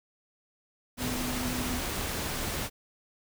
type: tone in noise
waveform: sine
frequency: 249.4 Hz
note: B3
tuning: 17 cents sharp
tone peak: -34 dBFS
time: 0.97-1.83 s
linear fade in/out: 50 ms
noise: pink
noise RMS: -33 dBFS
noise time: 0.97-2.7 s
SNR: -4 dB
effects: none